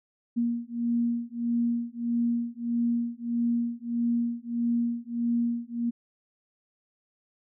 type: beating tone pair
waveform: sine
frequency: 235.2 / 236.8 Hz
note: A#3 / A#3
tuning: +16 / +27 cents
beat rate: 1.6 Hz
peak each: -28 dBFS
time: 0.36-5.91 s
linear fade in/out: 20 ms
effects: none